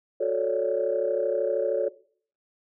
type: chord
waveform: sine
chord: D major seventh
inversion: first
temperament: equal with one note detuned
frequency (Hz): 366.2 / 440 / 554.4 / 587.3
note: F#4 / A4 / C#5 / D5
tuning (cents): -18 / 0 / 0 / 0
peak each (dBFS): -30 / -27 / -25 / -30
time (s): 0.2-1.89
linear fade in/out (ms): 10
effects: noise-tail reverb RT60 0.5 s tail -18 dB re dry + tanh soft clip ceiling -14 dBFS